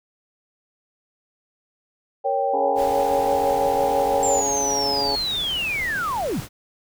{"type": "chord", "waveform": "sine", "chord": "G diminished", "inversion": "first", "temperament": "equal", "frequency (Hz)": [466.2, 554.4, 784], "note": ["Bb4", "Db5", "G5"], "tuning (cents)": [0, 0, 0], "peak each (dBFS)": [-27, -23, -22], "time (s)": [2.24, 4.42], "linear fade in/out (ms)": 20}
{"type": "harmonic tone", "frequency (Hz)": 140.1, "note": "C#3", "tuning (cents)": 19, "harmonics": [2, 3, 4, 5, 6, 7], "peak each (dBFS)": [-33, -28, -30, -32, -26, -38], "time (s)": [2.53, 5.16], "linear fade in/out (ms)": 10}
{"type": "noise", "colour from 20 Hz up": "pink", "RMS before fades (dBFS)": -36, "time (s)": [2.75, 6.49], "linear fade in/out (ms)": 50}
{"type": "linear sweep", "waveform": "sine", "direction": "down", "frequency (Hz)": [7459, 110], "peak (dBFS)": -22, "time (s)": [4.23, 6.4], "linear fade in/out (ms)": 0}
{"effects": []}